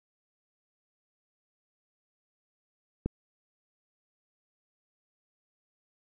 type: click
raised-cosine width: 3 ms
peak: -16 dBFS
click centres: 3.06 s
effects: none